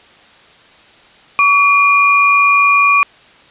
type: tone pair together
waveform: sine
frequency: 1136.2 / 2420 Hz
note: C#6 / D#7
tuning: +42 / -49 cents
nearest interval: octave + minor second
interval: 1309 cents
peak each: -10 dBFS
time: 1.39-3.03 s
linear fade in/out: 0 ms
effects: white hiss -44 dBFS RMS until 3.5 s + resampled to 8000 Hz